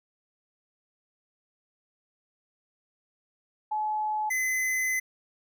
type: tone pair in turn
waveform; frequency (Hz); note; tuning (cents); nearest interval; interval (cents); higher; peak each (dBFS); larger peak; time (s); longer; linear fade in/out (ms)
sine / square; 855 / 2034; A5 / C7; -50 / -50; octave + minor third; 1500; second; -26; neither; 3.71-4.3 / 4.3-5; second; 10
effects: none